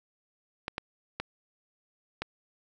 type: clicks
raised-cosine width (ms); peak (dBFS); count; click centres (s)
0.3; -16; 4; 0.681 / 0.781 / 1.2 / 2.22
effects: none